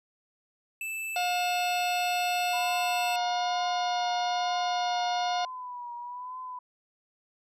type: tone with pitch glide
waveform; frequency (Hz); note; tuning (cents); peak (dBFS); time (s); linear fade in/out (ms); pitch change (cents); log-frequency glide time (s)
square; 2637 to 2657; E7 to E7; 0 to +13; -33; 0.81-3.16; 2; +13; 1.89-3.05
type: harmonic tone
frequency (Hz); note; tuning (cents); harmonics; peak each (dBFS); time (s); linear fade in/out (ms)
715; F5; +41; 1 / 2 / 3 / 4 / 5 / 6 / 7 / 8; -27 / -39 / -43 / -41 / -39 / -40 / -47 / -45; 1.16-5.45; 2
type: tone with vibrato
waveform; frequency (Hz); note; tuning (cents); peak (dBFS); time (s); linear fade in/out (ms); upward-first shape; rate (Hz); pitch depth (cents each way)
sine; 987; B5; -1; -36; 2.53-6.59; 5; triangle; 1.1; 63
effects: none